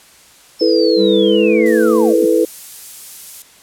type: linear sweep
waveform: sine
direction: down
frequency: 5310 to 158.1 Hz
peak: -21 dBFS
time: 0.59-2.26 s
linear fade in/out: 20 ms
type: chord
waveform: sine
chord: E suspended fourth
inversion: none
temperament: equal with one note detuned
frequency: 329.6 / 435.7 / 493.9 Hz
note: E4 / A4 / B4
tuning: 0 / -17 / 0 cents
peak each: -14 dBFS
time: 0.61-2.45 s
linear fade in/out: 5 ms
type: tone with pitch glide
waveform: triangle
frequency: 198.6 to 224.2 Hz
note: G3 to A3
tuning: +23 to +33 cents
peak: -15 dBFS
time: 0.96-2.15 s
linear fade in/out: 50 ms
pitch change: +210 cents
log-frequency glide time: 1.21-1.66 s
type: noise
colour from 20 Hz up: violet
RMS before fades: -28 dBFS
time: 1.66-3.42 s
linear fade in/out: 0 ms
effects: white hiss -45 dBFS RMS until 3.62 s + low-pass 11000 Hz 12 dB/octave